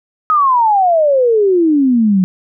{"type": "exponential sweep", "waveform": "sine", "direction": "down", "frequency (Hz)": [1278, 180], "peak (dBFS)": -8, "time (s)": [0.3, 2.24], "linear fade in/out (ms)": 0, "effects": []}